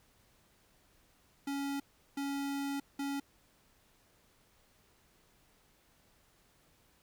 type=tone bursts at uneven times; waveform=square; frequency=279.3 Hz; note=C#4; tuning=13 cents sharp; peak=-35 dBFS; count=3; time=1.47-1.8 / 2.17-2.8 / 2.99-3.2 s; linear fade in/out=5 ms; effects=pink hiss -68 dBFS RMS until 7.02 s